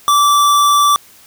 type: tone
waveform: square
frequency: 1163 Hz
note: D6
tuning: 17 cents flat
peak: -9 dBFS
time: 0.08-0.96 s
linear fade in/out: 0 ms
effects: white hiss -44 dBFS RMS until 1.26 s